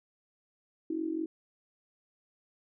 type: tone with amplitude modulation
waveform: sine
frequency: 322.3 Hz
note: E4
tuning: 39 cents flat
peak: -27 dBFS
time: 0.9-1.26 s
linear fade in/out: 5 ms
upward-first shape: sine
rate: 45 Hz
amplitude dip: 80%
effects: none